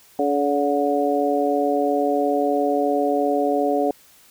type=harmonic tone with a mistuned harmonic; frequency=142.9 Hz; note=D3; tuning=47 cents flat; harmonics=2 / 3 / 4 / 5; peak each=-23 / -23 / -23 / -23 dBFS; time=0.19-3.91 s; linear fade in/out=2 ms; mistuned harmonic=5; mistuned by=+28 cents; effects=white hiss -52 dBFS RMS until 4.3 s